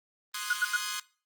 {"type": "chord", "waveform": "10% pulse", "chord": "Ab dominant seventh", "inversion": "first", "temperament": "equal", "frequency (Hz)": [1046.5, 1244.5, 1480, 1661.2], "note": ["C6", "Eb6", "Gb6", "Ab6"], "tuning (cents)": [0, 0, 0, 0], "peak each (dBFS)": -30, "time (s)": [0.34, 1], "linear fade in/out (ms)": 5}
{"type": "tone bursts", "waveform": "sine", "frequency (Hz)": 1458, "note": "F#6", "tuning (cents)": -26, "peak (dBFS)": -23, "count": 3, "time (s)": [0.5, 0.765], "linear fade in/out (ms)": 5, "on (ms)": 33, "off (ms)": 83}
{"effects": ["noise-tail reverb RT60 0.4 s tail -21 dB re dry", "Opus 24 kbps"]}